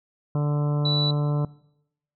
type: harmonic tone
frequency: 146.83 Hz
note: D3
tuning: in tune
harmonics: 1 / 2 / 3 / 4 / 5 / 6 / 7 / 8 / 9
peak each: -21 / -33 / -35 / -35 / -41 / -45 / -40 / -49 / -44 dBFS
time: 0.35-1.45 s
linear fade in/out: 2 ms
type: tone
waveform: sine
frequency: 3951 Hz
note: B7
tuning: in tune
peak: -23 dBFS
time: 0.85-1.11 s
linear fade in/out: 5 ms
effects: noise-tail reverb RT60 0.8 s tail -22 dB re dry